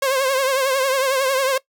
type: tone with vibrato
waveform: sawtooth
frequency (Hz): 534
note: C5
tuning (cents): +35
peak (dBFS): -13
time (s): 0.02-1.58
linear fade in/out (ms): 5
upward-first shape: triangle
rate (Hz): 11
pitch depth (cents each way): 83
effects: noise-tail reverb RT60 0.1 s tail -20 dB re dry